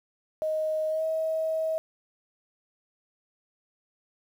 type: tone with pitch glide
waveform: sine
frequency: 625 to 638.9 Hz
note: D#5 to D#5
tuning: +8 to +46 cents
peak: -25 dBFS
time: 0.42-1.78 s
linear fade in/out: 0 ms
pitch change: +38 cents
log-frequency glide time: 0.89-1.04 s
effects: 9-bit